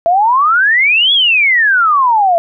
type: exponential two-way sweep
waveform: sine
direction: up then down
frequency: 659.3 to 3418 to 659.3 Hz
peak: -7 dBFS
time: 0.06-2.38 s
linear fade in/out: 0 ms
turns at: 1.13 s
effects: none